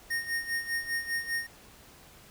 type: tone with tremolo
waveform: square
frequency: 1850 Hz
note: A#6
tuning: 14 cents flat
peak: -28 dBFS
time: 0.1-1.47 s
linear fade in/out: 10 ms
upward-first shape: sine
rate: 5 Hz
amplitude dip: 75%
effects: pink hiss -54 dBFS RMS until 2.3 s